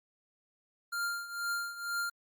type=tone with tremolo; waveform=square; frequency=1396.9 Hz; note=F6; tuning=in tune; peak=-31 dBFS; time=0.92-2.1 s; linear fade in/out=10 ms; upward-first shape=triangle; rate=2.1 Hz; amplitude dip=80%; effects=Opus 48 kbps